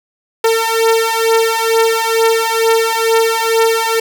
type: beating tone pair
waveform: sawtooth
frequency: 451 / 453.2 Hz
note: A4 / A#4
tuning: +43 / -49 cents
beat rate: 2.2 Hz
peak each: -10 dBFS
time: 0.44-4 s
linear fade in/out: 5 ms
effects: none